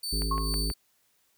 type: tone with tremolo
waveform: sawtooth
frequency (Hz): 4540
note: C#8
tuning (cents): +41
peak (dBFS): -27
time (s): 0.03-0.74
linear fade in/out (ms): 5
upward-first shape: sine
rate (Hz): 2.3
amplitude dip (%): 65
type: harmonic tone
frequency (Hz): 54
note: A1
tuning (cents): -32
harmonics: 1 / 3 / 5 / 7 / 8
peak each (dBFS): -28 / -38 / -39 / -43 / -44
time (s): 0.12-0.72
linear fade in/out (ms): 10
type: click train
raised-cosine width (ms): 0.5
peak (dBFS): -24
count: 4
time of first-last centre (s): 0.22-0.701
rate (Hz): 6.24
type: tone with exponential decay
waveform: sine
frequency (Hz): 1089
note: C#6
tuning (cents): -31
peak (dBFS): -24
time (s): 0.31-0.66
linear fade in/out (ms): 5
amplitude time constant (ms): 74
effects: white hiss -69 dBFS RMS until 1.37 s